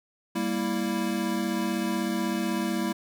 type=chord; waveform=square; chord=E diminished; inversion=first; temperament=equal with one note detuned; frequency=197.13 / 233.1 / 329.6 Hz; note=G3 / Bb3 / E4; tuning=+10 / 0 / 0 cents; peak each=-31 dBFS; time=0.35-2.93 s; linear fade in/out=10 ms; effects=none